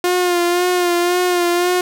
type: tone with vibrato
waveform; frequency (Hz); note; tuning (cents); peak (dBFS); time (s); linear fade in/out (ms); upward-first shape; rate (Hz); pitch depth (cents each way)
sawtooth; 354.1; F4; +24; -10; 0.04-1.81; 2; sine; 1.9; 35
effects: none